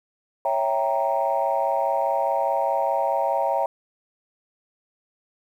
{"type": "chord", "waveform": "sine", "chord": "C# diminished seventh", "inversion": "none", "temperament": "equal", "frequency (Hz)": [554.4, 659.3, 784, 932.3], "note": ["C#5", "E5", "G5", "Bb5"], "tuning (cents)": [0, 0, 0, 0], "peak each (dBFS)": -25, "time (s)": [0.45, 3.66], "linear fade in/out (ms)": 2, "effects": ["tanh soft clip ceiling -11 dBFS", "9-bit"]}